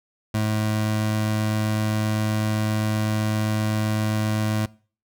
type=tone; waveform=25% pulse; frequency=107.7 Hz; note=A2; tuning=37 cents flat; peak=-17 dBFS; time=0.34-4.66 s; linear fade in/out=5 ms; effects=noise-tail reverb RT60 0.4 s tail -22 dB re dry